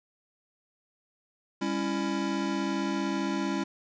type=chord; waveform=square; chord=C# diminished; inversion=second; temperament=just; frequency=199.57 / 277.2 / 332.6 Hz; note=G3 / C#4 / E4; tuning=+31 / 0 / +16 cents; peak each=-33 dBFS; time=1.61-3.64 s; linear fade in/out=10 ms; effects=resampled to 16000 Hz + 10-bit